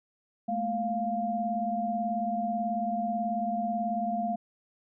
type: tone cluster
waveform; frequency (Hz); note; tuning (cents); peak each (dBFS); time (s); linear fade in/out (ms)
sine; 213.4 / 231.7 / 699; G#3 / A#3 / F5; +47 / -10 / +1; -33 / -36 / -29; 0.48-4.36; 10
effects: none